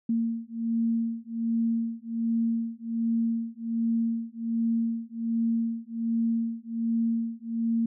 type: beating tone pair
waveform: sine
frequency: 228.6 / 229.9 Hz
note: A#3 / A#3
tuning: -34 / -24 cents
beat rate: 1.3 Hz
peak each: -28 dBFS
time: 0.09-7.86 s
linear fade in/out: 5 ms
effects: none

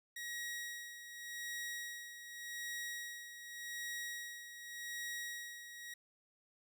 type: tone with tremolo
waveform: sawtooth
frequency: 1900 Hz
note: A#6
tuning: 33 cents sharp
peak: -37 dBFS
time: 0.16-5.94 s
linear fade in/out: 5 ms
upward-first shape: sine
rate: 0.86 Hz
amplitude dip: 65%
effects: none

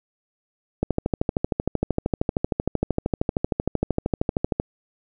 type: click train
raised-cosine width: 2 ms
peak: -7 dBFS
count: 50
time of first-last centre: 0.83-4.599 s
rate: 13 Hz
effects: none

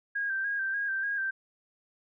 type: tone with vibrato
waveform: sine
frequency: 1600 Hz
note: G6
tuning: 35 cents sharp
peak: -28 dBFS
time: 0.15-1.31 s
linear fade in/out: 10 ms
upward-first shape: square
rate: 3.4 Hz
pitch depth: 37 cents each way
effects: none

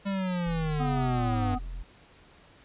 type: linear sweep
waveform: square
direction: down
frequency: 200 to 94.5 Hz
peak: -28 dBFS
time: 0.05-1.56 s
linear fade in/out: 20 ms
type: tone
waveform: triangle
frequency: 42.64 Hz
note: F1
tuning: 41 cents flat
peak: -32 dBFS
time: 0.46-1.83 s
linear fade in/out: 10 ms
type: harmonic tone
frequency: 249.6 Hz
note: B3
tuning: 19 cents sharp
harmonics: 1 / 3 / 5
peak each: -31 / -32 / -39 dBFS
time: 0.79-1.59 s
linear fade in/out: 20 ms
effects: pink hiss -56 dBFS RMS until 2.64 s + resampled to 8000 Hz

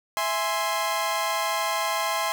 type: chord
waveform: sawtooth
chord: E augmented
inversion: none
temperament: equal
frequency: 659.3 / 830.6 / 1046.5 Hz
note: E5 / G#5 / B#5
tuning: 0 / 0 / 0 cents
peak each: -26 / -26 / -23 dBFS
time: 0.17-2.32 s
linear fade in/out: 0 ms
effects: none

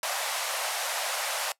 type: band-pass noise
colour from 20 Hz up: pink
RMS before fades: -31 dBFS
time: 0.03-1.52 s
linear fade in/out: 2 ms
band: 560 to 13000 Hz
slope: 48 dB/octave
effects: noise-tail reverb RT60 0.1 s tail -20 dB re dry

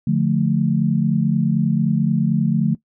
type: chord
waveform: sine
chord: D minor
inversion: none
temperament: just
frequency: 146.83 / 176.2 / 220.2 Hz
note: D3 / F3 / A3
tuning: 0 / +16 / +2 cents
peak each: -19 dBFS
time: 0.07-2.75 s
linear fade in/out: 5 ms
effects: noise-tail reverb RT60 0.1 s tail -18 dB re dry

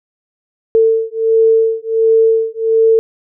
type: beating tone pair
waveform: sine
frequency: 447.7 / 449.1 Hz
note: A4 / A4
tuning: +30 / +35 cents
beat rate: 1.4 Hz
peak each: -12 dBFS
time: 0.75-2.99 s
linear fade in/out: 0 ms
effects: none

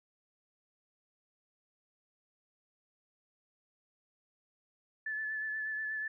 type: tone with vibrato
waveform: sine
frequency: 1738 Hz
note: A6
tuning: 22 cents flat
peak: -34 dBFS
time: 5.06-6.08 s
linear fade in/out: 5 ms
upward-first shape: sine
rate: 8.3 Hz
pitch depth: 22 cents each way
effects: none

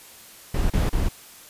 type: noise bursts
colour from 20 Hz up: brown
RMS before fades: -21 dBFS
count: 3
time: 0.54-1.088 s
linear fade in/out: 5 ms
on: 160 ms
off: 34 ms
effects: white hiss -46 dBFS RMS until 1.49 s + resampled to 32000 Hz

